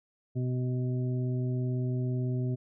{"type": "harmonic tone", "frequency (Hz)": 126, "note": "B2", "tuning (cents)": 35, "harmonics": [1, 2, 3, 5], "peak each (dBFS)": [-28, -36, -39, -47], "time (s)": [0.35, 2.56], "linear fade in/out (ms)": 20, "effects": []}